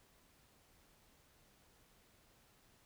silence, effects pink hiss -69 dBFS RMS until 2.85 s

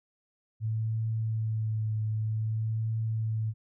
sine tone with vibrato, 110 Hz, A2, in tune, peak -27 dBFS, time 0.6-3.54 s, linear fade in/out 50 ms, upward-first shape triangle, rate 0.53 Hz, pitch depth 27 cents each way, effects none

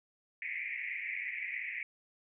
white band-pass noise, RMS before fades -39 dBFS, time 0.42-1.83 s, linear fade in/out 2 ms, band 1900 to 2400 Hz, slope 96 dB/octave, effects none

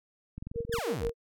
click train, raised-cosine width 5 ms, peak -27 dBFS, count 10, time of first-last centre 0.38-0.785 s, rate 22.2 Hz
sine tone with tremolo, 466.2 Hz, A#4, in tune, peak -28 dBFS, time 0.54-1.15 s, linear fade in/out 50 ms, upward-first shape sine, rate 6.2 Hz, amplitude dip 100%
sawtooth exponential sweep, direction down, 1883 to 32.9 Hz, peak -29 dBFS, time 0.72-1.1 s, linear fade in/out 10 ms
effects none

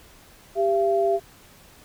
sine tone pair together, 394.8 / 678.3 Hz, G4 / E5, +12 / +49 cents, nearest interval major sixth, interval 937 cents, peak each -21 dBFS, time 0.55-1.2 s, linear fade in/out 50 ms, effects pink hiss -51 dBFS RMS until 1.84 s

